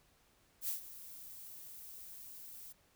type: noise with ADSR envelope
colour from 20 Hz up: violet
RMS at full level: -36 dBFS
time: 0.61-2.73 s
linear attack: 72 ms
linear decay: 120 ms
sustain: -15 dB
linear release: 17 ms
effects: pink hiss -70 dBFS RMS until 2.95 s